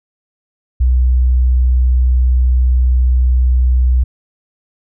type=tone; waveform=sine; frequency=62.6 Hz; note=B1; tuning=24 cents sharp; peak=-8 dBFS; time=0.8-4.04 s; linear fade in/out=10 ms; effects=none